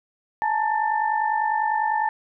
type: tone cluster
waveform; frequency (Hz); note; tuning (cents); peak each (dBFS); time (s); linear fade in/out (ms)
sine; 857 / 907 / 1783; A5 / A#5 / A6; -46 / -48 / +22; -22 / -25 / -29; 0.42-2.09; 0
effects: none